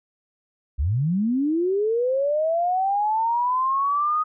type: linear sweep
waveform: sine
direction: up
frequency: 58.8 to 1253 Hz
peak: -19 dBFS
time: 0.78-4.24 s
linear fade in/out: 20 ms
effects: none